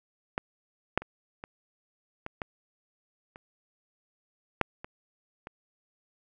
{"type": "clicks", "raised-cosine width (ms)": 0.5, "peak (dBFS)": [-14, -8, -26, -24, -21, -18, -30, -7, -24, -25], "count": 10, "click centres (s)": [0.379, 0.976, 1.02, 1.439, 2.264, 2.418, 3.359, 4.613, 4.845, 5.471], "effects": []}